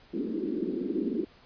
white band-pass noise, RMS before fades -31 dBFS, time 0.13-1.25 s, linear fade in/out 5 ms, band 210 to 380 Hz, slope 48 dB/octave, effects pink hiss -57 dBFS RMS until 1.45 s + resampled to 11025 Hz

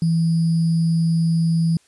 sine tone with sample-and-hold, 164.81 Hz, E3, in tune, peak -15 dBFS, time 0.02-1.77 s, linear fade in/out 2 ms, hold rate 4900 Hz, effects white hiss -58 dBFS RMS until 1.87 s + resampled to 24000 Hz

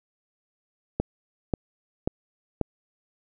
click train, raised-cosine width 2 ms, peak -10 dBFS, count 4, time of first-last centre 1-2.613 s, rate 1.86 Hz, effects none

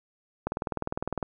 click train, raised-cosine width 1 ms, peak -15 dBFS, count 16, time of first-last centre 0.47-1.228 s, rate 19.8 Hz, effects none

